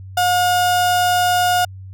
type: tone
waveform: 35% pulse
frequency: 718 Hz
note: F5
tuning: 48 cents sharp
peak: -12 dBFS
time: 0.17-1.65 s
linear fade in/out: 5 ms
effects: added 95 Hz sine -32 dBFS peak until 1.93 s